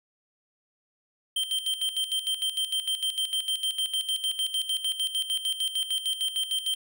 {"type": "tone with tremolo", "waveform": "square", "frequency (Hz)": 3136, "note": "G7", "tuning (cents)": 0, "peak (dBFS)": -25, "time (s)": [1.36, 6.75], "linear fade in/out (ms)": 5, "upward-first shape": "square", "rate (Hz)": 6.6, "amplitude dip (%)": 70, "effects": []}